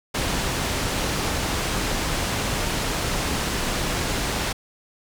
pink low-pass noise, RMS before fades -25 dBFS, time 0.14-4.53 s, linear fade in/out 10 ms, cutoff 8900 Hz, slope 12 dB/octave, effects none

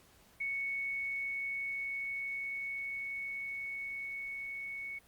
sine tone with level ramp, 2217 Hz, C#7, in tune, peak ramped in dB -33 to -39 dBFS, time 0.4-4.99 s, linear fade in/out 10 ms, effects pink hiss -63 dBFS RMS until 5.07 s + Opus 48 kbps

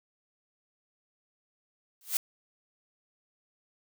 blue noise with exponential growth, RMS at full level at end -23 dBFS, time 2.01-2.17 s, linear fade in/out 1 ms, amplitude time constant 33 ms, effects none

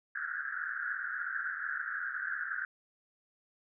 pink band-pass noise, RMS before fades -37 dBFS, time 0.15-2.65 s, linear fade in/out 2 ms, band 1400 to 1700 Hz, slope 96 dB/octave, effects none

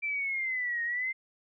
sine linear two-way sweep, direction down then up, 2349 to 1857 to 2098 Hz, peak -29 dBFS, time 0.02-1.13 s, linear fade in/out 20 ms, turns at 0.83 s, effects none

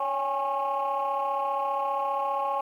sine tone cluster, 558 / 798 / 833 / 1088 Hz, C#5 / G5 / G#5 / C#6, +11 / +31 / +5 / -33 cents, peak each -31 / -33 / -28 / -28 dBFS, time 0-2.61 s, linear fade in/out 5 ms, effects tanh soft clip ceiling -20 dBFS + 10-bit

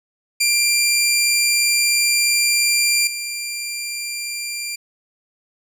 15% pulse tone with level steps, 2379 Hz, D7, 22 cents sharp, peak -8 / -18 dBFS, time 0.4-4.76 s, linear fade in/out 10 ms, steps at 3.07 s, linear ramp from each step 2 ms, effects none

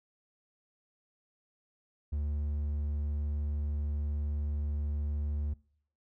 triangle tone, 73.42 Hz, D2, in tune, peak -28 dBFS, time 2.12-5.54 s, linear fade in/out 10 ms, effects noise-tail reverb RT60 0.6 s tail -24 dB re dry

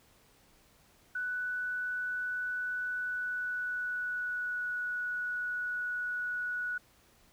sine tone with pitch glide, 1486 to 1468.9 Hz, F#6 to F#6, +7 to -13 cents, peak -32 dBFS, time 1.15-6.78 s, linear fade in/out 5 ms, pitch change -20 cents, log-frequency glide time 2.93-4.73 s, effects pink hiss -64 dBFS RMS until 7.32 s

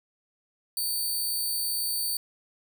10% pulse tone, 4558 Hz, C#8, 47 cents sharp, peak -20 dBFS, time 0.77-2.17 s, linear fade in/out 2 ms, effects none

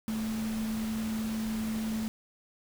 sine tone in noise, 220.2 Hz, A3, 2 cents sharp, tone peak -30 dBFS, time 0.08-2.08 s, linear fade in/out 0 ms, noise pink, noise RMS -42 dBFS, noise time 0.08-2.08 s, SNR +9 dB, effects none

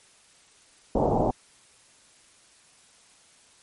white low-pass noise, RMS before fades -23 dBFS, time 0.95-1.31 s, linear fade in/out 5 ms, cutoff 850 Hz, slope 48 dB/octave, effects white hiss -57 dBFS RMS until 3.62 s + MP3 48 kbps

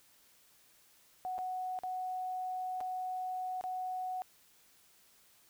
sine tone with dropouts, 740 Hz, F#5, in tune, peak -35 dBFS, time 1.25-4.22 s, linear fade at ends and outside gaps 0 ms, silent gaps 1.381-1.388 / 1.789-1.835 / 2.805-2.81 / 3.611-3.639 s, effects white hiss -65 dBFS RMS until 5.49 s

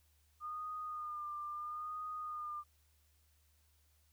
sine tone with vibrato, 1216 Hz, D#6, 40 cents flat, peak -40 dBFS, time 0.4-2.64 s, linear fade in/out 50 ms, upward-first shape sine, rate 0.75 Hz, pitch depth 36 cents each way, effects added 75 Hz sine -70 dBFS peak until 4.12 s + white hiss -75 dBFS RMS until 4.12 s

